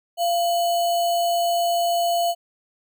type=tone with sample-and-hold; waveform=sine; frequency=689 Hz; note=F5; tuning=24 cents flat; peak=-18 dBFS; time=0.17-2.35 s; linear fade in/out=50 ms; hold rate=3675 Hz; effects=none